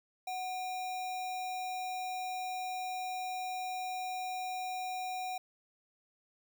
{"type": "tone with sample-and-hold", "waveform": "sine", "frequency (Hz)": 740, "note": "F#5", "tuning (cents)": 0, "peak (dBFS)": -35, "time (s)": [0.27, 5.38], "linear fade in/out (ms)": 5, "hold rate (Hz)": 3150, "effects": []}